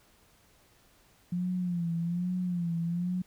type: tone with vibrato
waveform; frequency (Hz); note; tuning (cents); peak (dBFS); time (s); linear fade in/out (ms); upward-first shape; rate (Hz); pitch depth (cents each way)
sine; 174.61; F3; 0; -28; 1.32-3.22; 5; sine; 1.2; 74
effects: pink hiss -63 dBFS RMS until 3.26 s